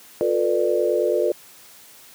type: chord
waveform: sine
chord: B half-diminished seventh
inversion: second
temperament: just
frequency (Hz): 355.6 / 444.5 / 493.9 / 592.7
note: F4 / A4 / B4 / D5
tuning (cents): +31 / +18 / 0 / +16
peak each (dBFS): -23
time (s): 0.21-1.32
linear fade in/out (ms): 0
effects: white hiss -47 dBFS RMS until 2.14 s + high-pass 100 Hz 12 dB/octave